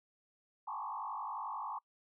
sine tone with frequency modulation, 983 Hz, B5, 8 cents flat, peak -38 dBFS, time 0.67-1.79 s, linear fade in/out 10 ms, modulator 51.2 Hz, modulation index 3.4, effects noise-tail reverb RT60 0.1 s tail -26 dB re dry

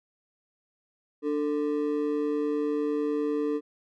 triangle ring-modulated tone, 370 Hz, F#4, in tune, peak -20 dBFS, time 1.22-3.61 s, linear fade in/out 50 ms, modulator 75.2 Hz, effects none

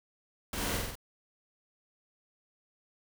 pink noise with echo, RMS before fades -36 dBFS, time 0.53-0.77 s, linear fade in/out 2 ms, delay 46 ms, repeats 4, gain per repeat -2 dB, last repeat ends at 0.954 s, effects none

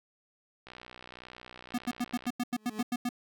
click train, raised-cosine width 0.3 ms, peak -30 dBFS, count 100, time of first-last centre 0.67-2.272 s, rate 61.8 Hz
square tone bursts, 244 Hz, B3, 21 cents flat, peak -29 dBFS, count 11, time 1.74-3.091 s, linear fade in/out 5 ms, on 41 ms, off 90 ms
30% pulse tone with exponential growth, 214.2 Hz, A3, 46 cents flat, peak -31 dBFS, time 2.52-2.81 s, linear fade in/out 0 ms, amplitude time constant 62 ms
effects none

